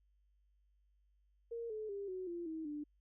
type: tone with pitch steps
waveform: sine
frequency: 465.1 / 431.5 / 400.2 / 371.3 / 344.4 / 319.5 / 296.4 Hz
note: A#4 / A4 / G4 / F#4 / F4 / D#4 / D4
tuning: -4 / -34 / +36 / +6 / -24 / +46 / +16 cents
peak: -40 dBFS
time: 1.51-2.84 s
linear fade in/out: 10 ms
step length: 190 ms
effects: added 50 Hz sine -70 dBFS peak until 3 s